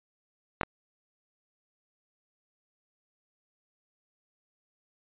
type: clicks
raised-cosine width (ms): 0.5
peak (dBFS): -10 / -14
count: 2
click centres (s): 0.612 / 0.633
effects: resampled to 8000 Hz